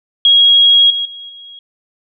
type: tone with level steps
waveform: sine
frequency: 3296 Hz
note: G#7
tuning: 14 cents flat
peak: -5 / -15 / -28 / -32 dBFS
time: 0.25-1.59 s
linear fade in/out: 2 ms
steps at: 0.9 / 1.05 / 1.29 s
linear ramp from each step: 5 ms
effects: none